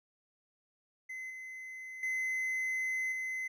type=tone with level steps; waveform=triangle; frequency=2046 Hz; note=C7; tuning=39 cents flat; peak=-38 / -41 / -30 / -33 dBFS; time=1.09-3.48 s; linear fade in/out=10 ms; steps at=1.3 / 2.03 / 3.12 s; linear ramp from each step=2 ms; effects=none